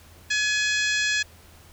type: harmonic tone with a mistuned harmonic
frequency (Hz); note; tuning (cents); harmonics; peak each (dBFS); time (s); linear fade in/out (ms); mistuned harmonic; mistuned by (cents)
840; G#5; +19; 2 / 3 / 4 / 5 / 6 / 7 / 8 / 9; -24 / -28 / -30 / -32 / -34 / -35 / -36 / -37; 0.3-1.23; 10; 2; +18
effects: added 82 Hz sine -52 dBFS peak until 1.72 s + pink hiss -52 dBFS RMS until 1.72 s